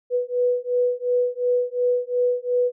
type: beating tone pair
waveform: sine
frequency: 491.2 / 494 Hz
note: B4 / B4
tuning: -9 / 0 cents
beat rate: 2.8 Hz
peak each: -22 dBFS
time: 0.1-2.72 s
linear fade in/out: 50 ms
effects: none